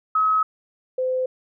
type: tone pair in turn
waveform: sine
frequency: 1279 / 513.2 Hz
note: D#6 / C5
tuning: +47 / -34 cents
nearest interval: octave + major third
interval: 1581 cents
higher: first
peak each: -16 / -20 dBFS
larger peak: first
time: 0.15-0.43 / 0.98-1.26 s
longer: neither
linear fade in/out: 5 ms
effects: none